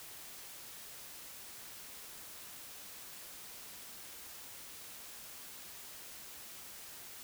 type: silence
effects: white hiss -50 dBFS RMS until 7.23 s